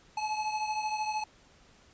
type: beating tone pair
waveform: square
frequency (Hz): 855 / 868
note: A5 / A5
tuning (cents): -50 / -24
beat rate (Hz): 13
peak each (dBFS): -32 / -38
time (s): 0.17-1.24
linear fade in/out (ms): 5
effects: pink hiss -60 dBFS RMS until 1.93 s + resampled to 16000 Hz